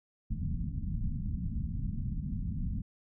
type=low-pass noise; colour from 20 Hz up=pink; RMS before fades=-34 dBFS; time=0.3-2.82 s; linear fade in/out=10 ms; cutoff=230 Hz; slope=48 dB/octave; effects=none